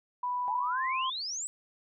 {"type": "tone with pitch glide", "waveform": "sine", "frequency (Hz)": [987.8, 1044.1], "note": ["B5", "C6"], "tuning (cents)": [0, -4], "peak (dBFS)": -29, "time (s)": [0.23, 1.1], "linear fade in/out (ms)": 5, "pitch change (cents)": 96, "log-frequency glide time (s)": [0.7, 0.79]}
{"type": "exponential sweep", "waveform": "sine", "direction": "up", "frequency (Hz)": [794, 8110], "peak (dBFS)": -33, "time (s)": [0.48, 1.47], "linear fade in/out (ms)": 0}
{"effects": []}